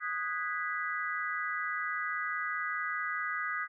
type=chord; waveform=sine; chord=G# minor seventh; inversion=second; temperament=equal with one note detuned; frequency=1244.5 / 1480 / 1645 / 1975.5 Hz; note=D#6 / F#6 / G#6 / B6; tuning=0 / 0 / -17 / 0 cents; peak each=-36 / -39 / -38 / -37 dBFS; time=0-3.68 s; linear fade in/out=50 ms; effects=none